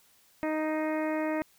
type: harmonic tone with a mistuned harmonic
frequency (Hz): 311.1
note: D#4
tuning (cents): 0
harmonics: 1 / 2 / 3 / 4 / 5 / 6 / 7 / 8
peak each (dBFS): -30 / -32 / -38 / -43 / -45 / -41 / -44 / -48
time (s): 0.43-1.42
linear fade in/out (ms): 0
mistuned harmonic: 7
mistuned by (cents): -19
effects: white hiss -63 dBFS RMS until 1.58 s